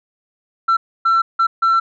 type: tone bursts at uneven times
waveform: sine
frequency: 1346 Hz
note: E6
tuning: 36 cents sharp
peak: -9 dBFS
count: 4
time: 0.68-0.77 / 1.05-1.22 / 1.39-1.47 / 1.62-1.8 s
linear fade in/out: 10 ms
effects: tanh soft clip ceiling -10 dBFS